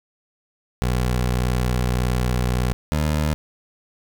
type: tone pair in turn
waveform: 20% pulse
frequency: 61.74 / 76.01 Hz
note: B1 / D#2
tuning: 0 / -40 cents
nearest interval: major third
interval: 360 cents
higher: second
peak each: -14 dBFS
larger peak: neither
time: 0.82-2.73 / 2.92-3.34 s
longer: first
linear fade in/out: 0 ms
effects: none